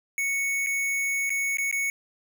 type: tone with dropouts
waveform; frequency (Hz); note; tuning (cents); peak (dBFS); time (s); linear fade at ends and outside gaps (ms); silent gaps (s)
square; 2217; C#7; 0; -25; 0.18-1.9; 1; 0.663-0.669 / 1.295-1.303 / 1.571-1.584 / 1.713-1.726
effects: none